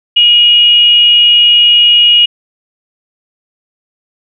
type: tone with frequency modulation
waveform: sine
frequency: 2880 Hz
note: F#7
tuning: 47 cents flat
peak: -3 dBFS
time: 0.16-2.26 s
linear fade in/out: 10 ms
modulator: 470 Hz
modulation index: 0.22
effects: none